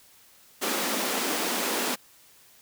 pink high-pass noise, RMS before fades -28 dBFS, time 0.61-1.96 s, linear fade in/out 20 ms, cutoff 210 Hz, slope 48 dB/octave, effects white hiss -56 dBFS RMS until 2.61 s

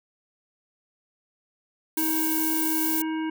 violet noise, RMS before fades -27 dBFS, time 1.97-3.02 s, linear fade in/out 5 ms
harmonic tone, 317.1 Hz, D#4, 33 cents sharp, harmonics 1 / 3 / 5 / 7 / 9, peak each -26 / -36 / -40 / -43 / -45 dBFS, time 1.97-3.3 s, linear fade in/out 5 ms
effects none

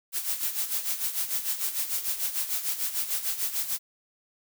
blue noise with tremolo, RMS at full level -27 dBFS, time 0.12-3.79 s, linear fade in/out 50 ms, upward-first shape sine, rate 6.7 Hz, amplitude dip 70%, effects none

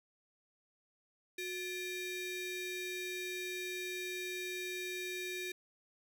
30% pulse ring-modulated tone, 1375 Hz, F6, 27 cents flat, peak -33 dBFS, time 1.38-5.52 s, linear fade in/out 5 ms, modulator 1010 Hz, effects none

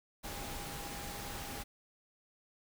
sine tone in noise, 810 Hz, G#5, 43 cents flat, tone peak -50 dBFS, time 0.23-1.64 s, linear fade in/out 20 ms, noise pink, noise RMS -43 dBFS, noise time 0.23-1.64 s, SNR -10 dB, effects none

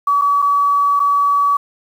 sine tone with dropouts, 1140 Hz, C#6, 48 cents sharp, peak -11 dBFS, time 0.07-1.57 s, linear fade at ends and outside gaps 5 ms, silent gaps 0.214-0.218 / 0.42-0.423 / 0.995-1 s, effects 7-bit

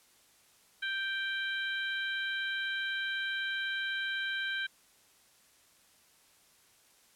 harmonic tone, 784 Hz, G5, in tune, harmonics 2 / 3 / 4 / 5, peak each -33 / -43 / -40 / -43 dBFS, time 0.82-4.67 s, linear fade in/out 10 ms, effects white hiss -64 dBFS RMS until 7.15 s + low-pass 12000 Hz 12 dB/octave

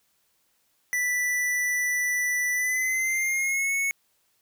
square tone with pitch glide, 1975.5 to 2205 Hz, B6 to C#7, 0 to -10 cents, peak -24 dBFS, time 0.93-3.91 s, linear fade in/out 0 ms, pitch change +190 cents, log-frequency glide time 2.53-3.73 s, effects white hiss -69 dBFS RMS until 4.41 s

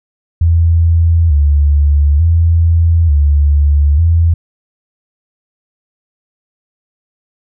sine tone with vibrato, 77.78 Hz, D#2, in tune, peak -6 dBFS, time 0.41-4.34 s, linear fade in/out 5 ms, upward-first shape square, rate 0.56 Hz, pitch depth 120 cents each way, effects none

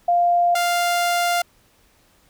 sine / sawtooth tone pair in turn, 698.5 / 698.5 Hz, F5 / F5, 0 / 0 cents, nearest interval unison, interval 0 cents, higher neither, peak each -14 dBFS, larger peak neither, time 0.08-0.55 / 0.55-1.42 s, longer second, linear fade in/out 5 ms, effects pink hiss -58 dBFS RMS until 2.29 s

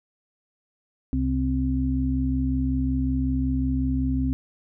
harmonic tone, 65.41 Hz, C2, in tune, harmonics 1 / 2 / 4, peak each -25 / -29 / -24 dBFS, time 1.13-4.33 s, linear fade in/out 0 ms, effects none

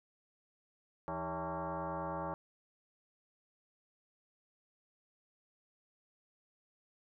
sine tone with frequency modulation, 166.2 Hz, E3, 15 cents sharp, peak -36 dBFS, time 1.08-2.34 s, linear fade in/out 0 ms, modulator 243 Hz, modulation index 4.3, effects none

